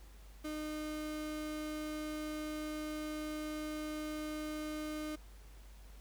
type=tone; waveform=35% pulse; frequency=305.8 Hz; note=D#4; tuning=30 cents flat; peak=-37 dBFS; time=0.44-5.16 s; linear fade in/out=10 ms; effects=added 50 Hz sine -52 dBFS peak until 6 s + pink hiss -63 dBFS RMS until 6 s